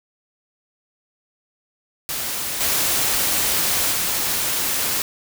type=noise with level steps; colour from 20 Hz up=white; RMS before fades=-26 / -20 / -22 dBFS; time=2.09-5.02 s; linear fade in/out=0 ms; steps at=2.6 / 3.92 s; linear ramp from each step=10 ms; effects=none